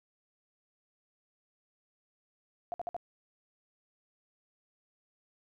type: tone bursts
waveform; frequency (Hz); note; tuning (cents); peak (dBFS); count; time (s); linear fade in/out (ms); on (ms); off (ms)
sine; 699; F5; +1; -33; 4; 2.72-2.965; 0; 20; 55
effects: none